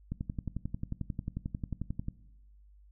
click train, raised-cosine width 5 ms, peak -22 dBFS, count 23, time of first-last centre 0.12-2.084 s, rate 11.2 Hz, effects noise-tail reverb RT60 1.0 s tail -19 dB re dry + added 50 Hz sine -55 dBFS peak until 2.91 s

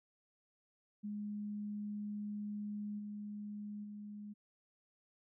sine tone with level steps, 207.7 Hz, G#3, in tune, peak -39 / -42 / -45 dBFS, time 1.03-4.34 s, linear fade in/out 20 ms, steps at 2.98 / 3.83 s, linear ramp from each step 20 ms, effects none

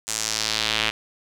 square tone with band-pass filter sweep, 54.8 Hz, A1, 6 cents flat, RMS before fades -25 dBFS, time 0.07-0.91 s, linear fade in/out 20 ms, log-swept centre 7700 to 2800 Hz, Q 1.9, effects none

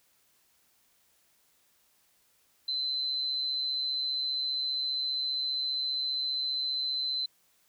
sine tone with amplitude modulation, 4055 Hz, B7, 45 cents sharp, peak -26 dBFS, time 2.68-7.26 s, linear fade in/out 5 ms, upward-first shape sine, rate 135 Hz, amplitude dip 55%, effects white hiss -68 dBFS RMS until 7.68 s

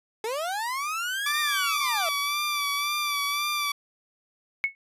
30% pulse linear two-way sweep, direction up then down, 420 to 1864.7 to 626 Hz, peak -25 dBFS, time 0.24-2.09 s, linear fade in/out 2 ms, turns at 1.4 s
15% pulse tone with vibrato, 1164 Hz, D6, 16 cents flat, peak -19 dBFS, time 1.26-3.72 s, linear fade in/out 5 ms, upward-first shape sine, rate 1.9 Hz, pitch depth 41 cents each way
sine tone with exponential decay, 2200 Hz, C#7, 14 cents flat, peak -17 dBFS, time 4.64-4.75 s, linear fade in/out 0 ms, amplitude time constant 22 ms
effects resampled to 32000 Hz

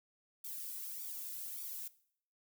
violet noise with flanger, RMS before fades -44 dBFS, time 0.44-1.88 s, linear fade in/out 5 ms, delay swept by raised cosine 0.85 to 2.05 ms, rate 1.7 Hz, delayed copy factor +0.9, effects noise-tail reverb RT60 0.6 s tail -18 dB re dry

